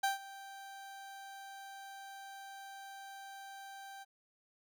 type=tone with ADSR envelope; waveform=30% pulse; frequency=784 Hz; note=G5; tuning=in tune; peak=-26 dBFS; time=0.03-4.05 s; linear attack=10 ms; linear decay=140 ms; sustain=-19 dB; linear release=28 ms; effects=none